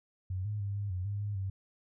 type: tone with pitch steps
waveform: sine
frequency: 93.1 / 105 / 100.2 / 101.6 / 91.3 / 101.6 / 103 / 96.3 Hz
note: F#2 / G#2 / G2 / G#2 / F#2 / G#2 / G#2 / G2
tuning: +11 / +19 / +38 / -38 / -23 / -38 / -14 / -30 cents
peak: -32 dBFS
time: 0.3-1.5 s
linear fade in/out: 5 ms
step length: 150 ms
effects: none